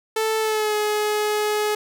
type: tone with pitch glide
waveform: sawtooth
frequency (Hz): 440 to 422.1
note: A4 to G#4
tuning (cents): 0 to +28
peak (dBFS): -16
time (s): 0.16-1.75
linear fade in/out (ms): 5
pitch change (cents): -72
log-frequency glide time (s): 0.39-0.75
effects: none